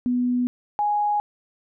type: tone pair in turn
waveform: sine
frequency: 246.9 / 830.5 Hz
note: B3 / G#5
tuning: 0 / 0 cents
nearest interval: octave + major sixth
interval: 2100 cents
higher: second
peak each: -19 dBFS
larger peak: neither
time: 0.06-0.47 / 0.79-1.2 s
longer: neither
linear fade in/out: 0 ms
effects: none